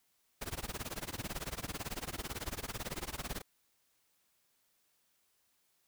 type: noise with tremolo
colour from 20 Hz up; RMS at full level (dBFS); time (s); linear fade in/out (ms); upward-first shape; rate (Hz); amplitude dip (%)
pink; -38; 0.41-3.42; 10; sine; 18; 95
effects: white hiss -75 dBFS RMS until 5.87 s